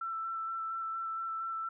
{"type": "tone with vibrato", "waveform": "sine", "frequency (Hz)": 1334, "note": "E6", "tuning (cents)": 20, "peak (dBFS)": -34, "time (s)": [0.01, 1.69], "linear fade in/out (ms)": 5, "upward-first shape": "square", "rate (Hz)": 4.3, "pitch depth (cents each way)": 11, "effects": []}